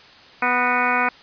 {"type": "harmonic tone with a mistuned harmonic", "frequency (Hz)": 246.9, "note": "B3", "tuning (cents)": 0, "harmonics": [1, 2, 3, 4, 5, 6, 7, 8, 9, 10], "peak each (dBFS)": [-29, -30, -25, -24, -25, -23, -31, -31, -26, -27], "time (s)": [0.42, 1.09], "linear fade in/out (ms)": 5, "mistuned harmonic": 7, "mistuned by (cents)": 82, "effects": ["white hiss -46 dBFS RMS until 1.22 s", "resampled to 11025 Hz"]}